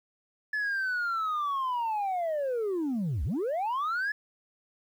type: linear two-way sweep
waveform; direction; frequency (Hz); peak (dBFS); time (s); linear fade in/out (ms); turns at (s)
sine; down then up; 1730 to 58.27 to 1730; -25; 0.53-4.12; 5; 3.24
effects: tanh soft clip ceiling -26 dBFS + 10-bit